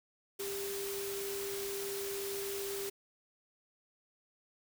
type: tone in noise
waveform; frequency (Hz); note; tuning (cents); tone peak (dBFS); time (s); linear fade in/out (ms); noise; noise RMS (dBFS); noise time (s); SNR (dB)
sine; 396.7; G4; +21; -38; 0.39-2.9; 10; white; -42; 0.39-2.9; +1
effects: none